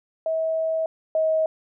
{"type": "tone pair in turn", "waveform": "sine", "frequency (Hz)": [644, 635.1], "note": ["E5", "D#5"], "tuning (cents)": [-41, 35], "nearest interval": "unison", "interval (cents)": 24, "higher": "first", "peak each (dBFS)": [-21, -18], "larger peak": "second", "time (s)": [[0.26, 0.86], [1.15, 1.46]], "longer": "first", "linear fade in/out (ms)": 2, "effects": []}